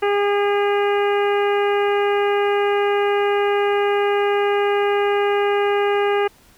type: harmonic tone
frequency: 406.7 Hz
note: G#4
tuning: 36 cents flat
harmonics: 1 / 2 / 3 / 4 / 5 / 6 / 7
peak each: -17 / -23 / -27 / -29 / -31 / -33 / -34 dBFS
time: 0.02-6.28 s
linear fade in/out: 10 ms
effects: pink hiss -52 dBFS RMS until 6.57 s